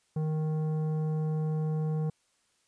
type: tone with tanh clipping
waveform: sine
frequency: 155.56 Hz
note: D#3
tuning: in tune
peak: -29 dBFS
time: 0.16-2.1 s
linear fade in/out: 5 ms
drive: 11 dB
effects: white hiss -71 dBFS RMS until 2.67 s + resampled to 22050 Hz